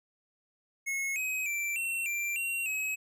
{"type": "tone with pitch steps", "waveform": "square", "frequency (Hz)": [2178, 2531, 2345, 2715, 2362, 2746, 2556], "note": ["C#7", "D#7", "D7", "F7", "D7", "F7", "D#7"], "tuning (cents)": [-31, 29, -3, -50, 9, -30, 46], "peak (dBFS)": -31, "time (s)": [0.86, 2.96], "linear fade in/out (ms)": 20, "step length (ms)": 300, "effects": []}